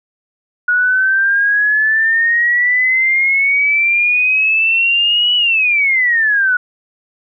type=exponential two-way sweep; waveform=sine; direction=up then down; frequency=1453 to 2960 to 1453 Hz; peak=-10 dBFS; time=0.68-6.57 s; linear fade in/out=5 ms; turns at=5.36 s; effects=none